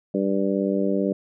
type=harmonic tone; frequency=98 Hz; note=G2; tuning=in tune; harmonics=2 / 3 / 4 / 5 / 6; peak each=-24 / -26 / -27 / -28 / -29 dBFS; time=0.14-1.13 s; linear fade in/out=5 ms; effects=none